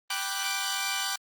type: chord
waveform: 10% pulse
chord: G major seventh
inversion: none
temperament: equal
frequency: 784 / 987.8 / 1174.7 / 1480 Hz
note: G5 / B5 / D6 / F#6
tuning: 0 / 0 / 0 / 0 cents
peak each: -25 / -29 / -25 / -25 dBFS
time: 0.1-1.16 s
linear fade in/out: 5 ms
effects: Opus 24 kbps